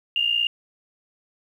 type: tone pair together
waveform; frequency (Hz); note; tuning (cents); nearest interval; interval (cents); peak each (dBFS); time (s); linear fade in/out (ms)
sine; 2800 / 2859; F7 / F7; +4 / +40; unison; 36; -21 / -24; 0.16-0.47; 2
effects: 9-bit